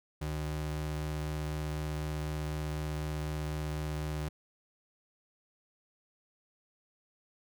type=ring-modulated tone; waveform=square; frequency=112 Hz; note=A2; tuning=31 cents sharp; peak=-31 dBFS; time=0.21-4.29 s; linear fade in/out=10 ms; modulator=40 Hz; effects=none